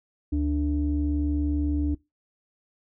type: tone pair together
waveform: sine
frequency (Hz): 73.42 / 293.7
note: D2 / D4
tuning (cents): 0 / 0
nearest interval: 2 octaves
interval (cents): 2400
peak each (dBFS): -24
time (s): 0.32-1.95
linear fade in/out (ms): 10
effects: noise-tail reverb RT60 0.2 s tail -21 dB re dry + tanh soft clip ceiling -16 dBFS